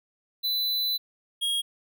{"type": "tone pair in turn", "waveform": "square", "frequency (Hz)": [4000, 3276], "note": ["B7", "G#7"], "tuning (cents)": [21, -24], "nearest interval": "minor third", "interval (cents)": 345, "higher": "first", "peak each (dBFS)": -25, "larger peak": "neither", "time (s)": [[0.43, 0.98], [1.41, 1.62]], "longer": "first", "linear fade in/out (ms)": 20, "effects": []}